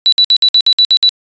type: tone bursts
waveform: sine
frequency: 3951 Hz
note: B7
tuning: in tune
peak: -4 dBFS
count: 9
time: 0.06-1.091 s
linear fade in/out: 0 ms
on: 63 ms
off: 58 ms
effects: tanh soft clip ceiling 0 dBFS + resampled to 16000 Hz